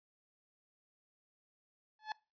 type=tone with exponential growth; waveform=30% pulse; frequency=861 Hz; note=A5; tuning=38 cents flat; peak=-31 dBFS; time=1.99-2.12 s; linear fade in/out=2 ms; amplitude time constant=28 ms; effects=noise-tail reverb RT60 0.3 s tail -23 dB re dry + resampled to 11025 Hz